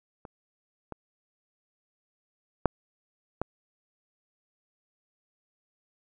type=clicks; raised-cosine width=1 ms; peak=-28 / -23 / -6 / -14 dBFS; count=4; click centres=0.252 / 0.923 / 2.657 / 3.416 s; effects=none